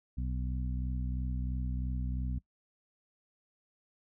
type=harmonic tone; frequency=63 Hz; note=B1; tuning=35 cents sharp; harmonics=1 / 2 / 3 / 4; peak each=-33 / -39 / -43 / -45 dBFS; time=0.17-2.39 s; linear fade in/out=10 ms; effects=noise-tail reverb RT60 0.1 s tail -20 dB re dry